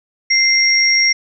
sine tone pair together, 2093 / 5588 Hz, C7 / F8, 0 / 0 cents, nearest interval octave + perfect fourth, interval 1700 cents, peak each -13 dBFS, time 0.3-1.13 s, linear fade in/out 10 ms, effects none

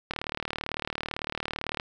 click train, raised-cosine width 0.3 ms, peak -14 dBFS, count 65, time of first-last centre 0.11-1.799 s, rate 37.9 Hz, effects none

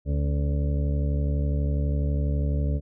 harmonic tone with a mistuned harmonic, 72.1 Hz, D2, 31 cents flat, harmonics 1 / 2 / 3 / 4 / 6 / 7 / 8, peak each -23 / -28 / -37 / -36 / -40 / -43 / -40 dBFS, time 0.05-2.81 s, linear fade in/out 50 ms, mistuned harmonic 4, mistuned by -35 cents, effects none

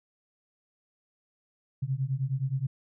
sine beating tone pair, 128.8 / 138.4 Hz, C3 / C#3, -27 / -2 cents, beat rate 9.6 Hz, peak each -30 dBFS, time 1.82-2.67 s, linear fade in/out 10 ms, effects none

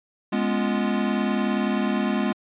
square chord, C# dominant seventh, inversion second, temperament equal, 207.7 / 246.9 / 277.2 / 349.2 Hz, G#3 / B3 / C#4 / E#4, 0 / 0 / 0 / 0 cents, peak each -25 / -27 / -31 / -31 dBFS, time 0.32-2.33 s, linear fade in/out 10 ms, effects resampled to 8000 Hz

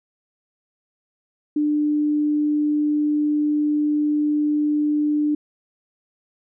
sine tone, 298.1 Hz, D4, 26 cents sharp, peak -17 dBFS, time 1.56-5.35 s, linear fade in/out 5 ms, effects none

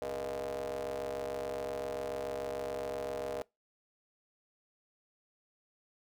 35% pulse ring-modulated tone, 67.2 Hz, C2, 47 cents sharp, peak -31 dBFS, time 0.02-3.42 s, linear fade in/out 0 ms, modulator 548 Hz, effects noise-tail reverb RT60 0.2 s tail -23 dB re dry

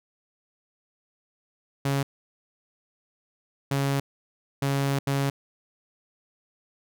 sawtooth tone bursts at uneven times, 138.59 Hz, C#3, in tune, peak -19 dBFS, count 4, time 1.85-2.03 / 3.71-4 / 4.62-4.99 / 5.07-5.3 s, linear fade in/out 5 ms, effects none

